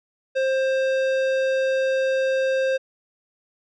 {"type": "tone with tanh clipping", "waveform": "sine", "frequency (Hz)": 529, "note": "C5", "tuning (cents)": 19, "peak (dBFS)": -21, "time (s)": [0.35, 2.78], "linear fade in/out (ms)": 20, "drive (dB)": 15, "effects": []}